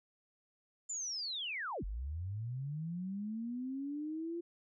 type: linear two-way sweep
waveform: sine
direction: down then up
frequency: 7250 to 43.65 to 345.9 Hz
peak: -37 dBFS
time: 0.89-4.41 s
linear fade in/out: 10 ms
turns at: 1.84 s
effects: none